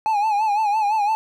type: tone with vibrato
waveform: triangle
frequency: 846 Hz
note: G#5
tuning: 32 cents sharp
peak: -15 dBFS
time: 0.06-1.15 s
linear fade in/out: 0 ms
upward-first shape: sine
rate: 5.9 Hz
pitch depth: 83 cents each way
effects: none